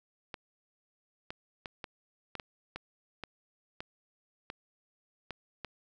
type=clicks; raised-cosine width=0.3 ms; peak=-23 dBFS; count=12; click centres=0.342 / 1.305 / 1.658 / 1.842 / 2.353 / 2.398 / 2.76 / 3.237 / 3.805 / 4.501 / 5.307 / 5.647 s; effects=none